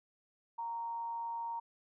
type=tone with amplitude modulation; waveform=sine; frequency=928 Hz; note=A#5; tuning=8 cents flat; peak=-35 dBFS; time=0.58-1.6 s; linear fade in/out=10 ms; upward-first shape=sine; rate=192 Hz; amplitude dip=30%; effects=none